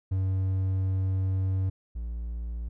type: tone pair in turn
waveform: triangle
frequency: 94.8 / 57.78 Hz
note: F#2 / A#1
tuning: +43 / -15 cents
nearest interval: major sixth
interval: 858 cents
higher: first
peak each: -22 / -29 dBFS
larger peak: first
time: 0.11-1.7 / 1.95-2.69 s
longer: first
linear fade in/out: 10 ms
effects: none